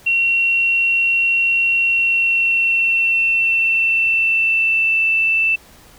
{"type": "tone with pitch glide", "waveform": "sine", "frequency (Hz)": [2734, 2659], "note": ["F7", "E7"], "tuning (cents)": [-37, 14], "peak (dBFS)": -13, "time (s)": [0.06, 5.56], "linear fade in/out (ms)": 10, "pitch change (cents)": -49, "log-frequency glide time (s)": [1.8, 5.05], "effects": ["pink hiss -46 dBFS RMS until 5.98 s"]}